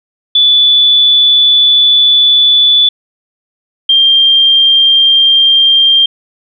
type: tone pair in turn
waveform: sine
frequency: 3467 / 3185 Hz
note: A7 / G7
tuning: -26 / +27 cents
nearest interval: minor second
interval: 147 cents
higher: first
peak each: -4 dBFS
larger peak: neither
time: 0.35-2.89 / 3.89-6.06 s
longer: first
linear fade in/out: 5 ms
effects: none